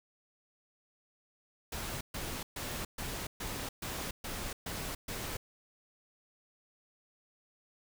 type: noise bursts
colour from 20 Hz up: pink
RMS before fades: -39 dBFS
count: 9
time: 1.72-5.37 s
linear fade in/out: 5 ms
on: 290 ms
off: 130 ms
effects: none